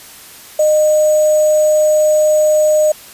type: tone with sample-and-hold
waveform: sine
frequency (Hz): 612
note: D#5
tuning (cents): -29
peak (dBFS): -8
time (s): 0.59-2.92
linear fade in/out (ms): 5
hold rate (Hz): 7350
effects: white hiss -37 dBFS RMS until 3.13 s + resampled to 32000 Hz